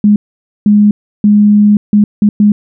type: tone bursts at uneven times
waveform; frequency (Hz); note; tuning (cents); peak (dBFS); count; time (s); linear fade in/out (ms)
sine; 207.7; G#3; 0; -3; 6; 0.04-0.16 / 0.66-0.91 / 1.24-1.77 / 1.93-2.04 / 2.22-2.29 / 2.4-2.52; 2
effects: none

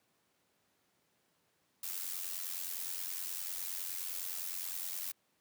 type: noise with amplitude modulation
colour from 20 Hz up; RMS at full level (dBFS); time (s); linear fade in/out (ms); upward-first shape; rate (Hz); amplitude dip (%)
blue; -37; 1.83-5.12; 5; sine; 89.7; 70
effects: pink hiss -75 dBFS RMS until 5.4 s + high-pass 150 Hz 12 dB/octave

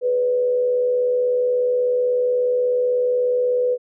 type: tone with frequency modulation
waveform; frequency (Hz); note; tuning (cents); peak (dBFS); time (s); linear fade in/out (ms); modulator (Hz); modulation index
sine; 495.8; B4; +7; -16; 0.01-3.78; 50; 76.4; 0.29
effects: none

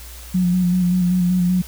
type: tone with vibrato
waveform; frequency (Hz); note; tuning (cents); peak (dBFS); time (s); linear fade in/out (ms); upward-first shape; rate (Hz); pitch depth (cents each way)
sine; 180; F#3; -47; -14; 0.34-1.62; 10; square; 5.2; 29
effects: added 60 Hz sine -36 dBFS peak until 1.67 s + white hiss -40 dBFS RMS until 1.67 s

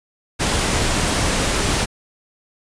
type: noise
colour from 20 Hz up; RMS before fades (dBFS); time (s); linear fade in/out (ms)
pink; -19; 0.39-1.86; 20
effects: resampled to 22050 Hz

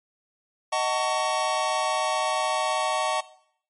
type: chord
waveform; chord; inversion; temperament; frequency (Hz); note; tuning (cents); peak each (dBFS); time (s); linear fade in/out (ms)
square; D# half-diminished seventh; none; just; 622.3 / 746.7 / 896 / 1120.1; D#5 / F#5 / A5 / C#6; 0 / +16 / +31 / +18; -29; 0.72-3.21; 10
effects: noise-tail reverb RT60 0.6 s tail -17 dB re dry + MP3 48 kbps

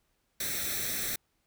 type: noise with comb filter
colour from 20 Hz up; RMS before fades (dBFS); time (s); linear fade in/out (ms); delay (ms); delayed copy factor
white; -33; 0.4-1.16; 5; 0.51; +0.75
effects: pink hiss -75 dBFS RMS until 1.46 s

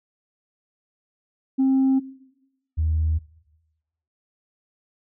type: tone pair in turn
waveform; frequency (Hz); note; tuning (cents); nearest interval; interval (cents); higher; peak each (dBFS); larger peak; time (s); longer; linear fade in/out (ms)
sine; 265.9 / 79.05; C4 / D#2; +28 / +28; octave + major sixth; 2100; first; -14 / -18; first; 1.58-2 / 2.77-3.19; neither; 20
effects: noise-tail reverb RT60 1.0 s tail -20 dB re dry + tanh soft clip ceiling -14 dBFS

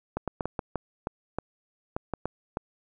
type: clicks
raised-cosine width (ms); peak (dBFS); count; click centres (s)
1; -15; 12; 0.17 / 0.277 / 0.408 / 0.456 / 0.592 / 0.757 / 1.071 / 1.386 / 1.965 / 2.137 / 2.256 / 2.571
effects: none

